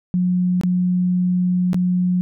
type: tone with dropouts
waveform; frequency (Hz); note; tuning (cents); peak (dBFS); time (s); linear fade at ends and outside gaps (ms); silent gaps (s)
sine; 180.4; F#3; -44; -15; 0.14-2.21; 0; 0.612-0.635 / 1.732-1.744
effects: none